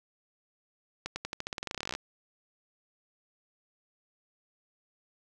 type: accelerating click train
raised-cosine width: 0.2 ms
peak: -17 dBFS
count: 22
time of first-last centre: 1.06-1.951 s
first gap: 100 ms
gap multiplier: 0.9
effects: none